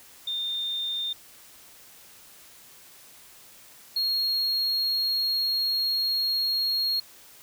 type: tone pair in turn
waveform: sine / triangle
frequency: 3624 / 4279 Hz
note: A#7 / C8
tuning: -50 / +38 cents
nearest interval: minor third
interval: 288 cents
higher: second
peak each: -27 / -22 dBFS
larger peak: second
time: 0.27-1.13 / 3.96-7 s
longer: second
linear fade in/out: 5 ms
effects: white hiss -51 dBFS RMS until 7.42 s